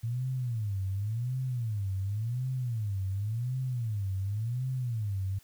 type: tone with vibrato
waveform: sine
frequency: 111.4 Hz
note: A2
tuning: 22 cents sharp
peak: -29 dBFS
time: 0.03-5.39 s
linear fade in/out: 10 ms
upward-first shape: sine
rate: 0.91 Hz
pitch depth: 270 cents each way
effects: white hiss -61 dBFS RMS until 5.43 s